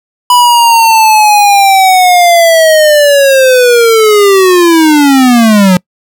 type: linear sweep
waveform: square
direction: down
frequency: 987.8 to 178 Hz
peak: -3 dBFS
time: 0.3-5.77 s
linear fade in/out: 2 ms
effects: noise-tail reverb RT60 0.1 s tail -26 dB re dry